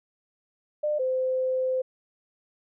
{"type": "tone pair in turn", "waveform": "sine", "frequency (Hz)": [600, 516.1], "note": ["D5", "C5"], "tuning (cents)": [37, -24], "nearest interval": "minor third", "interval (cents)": 261, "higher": "first", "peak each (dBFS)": [-23, -23], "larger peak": "neither", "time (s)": [[0.83, 0.99], [0.99, 1.82]], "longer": "second", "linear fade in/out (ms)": 10, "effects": []}